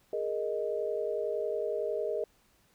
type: chord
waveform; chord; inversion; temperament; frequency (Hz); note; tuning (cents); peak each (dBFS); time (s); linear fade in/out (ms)
sine; Ab suspended second; none; equal; 415.3 / 466.2 / 622.3; Ab4 / Bb4 / Eb5; 0 / 0 / 0; -34; 0.13-2.24; 2
effects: pink hiss -67 dBFS RMS until 2.74 s